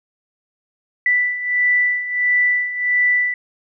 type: beating tone pair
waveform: sine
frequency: 1975.5 / 1977 Hz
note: B6 / B6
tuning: 0 / +1 cents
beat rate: 1.5 Hz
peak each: -21 / -16 dBFS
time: 1.06-3.34 s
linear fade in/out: 2 ms
effects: none